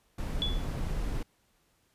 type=noise; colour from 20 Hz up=brown; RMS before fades=-32 dBFS; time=0.18-1.23 s; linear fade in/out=5 ms
type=tone with exponential decay; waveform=sine; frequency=3426 Hz; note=A7; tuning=47 cents flat; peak=-25 dBFS; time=0.42-0.68 s; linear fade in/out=0 ms; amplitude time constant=56 ms
effects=pink hiss -70 dBFS RMS until 1.94 s + resampled to 32000 Hz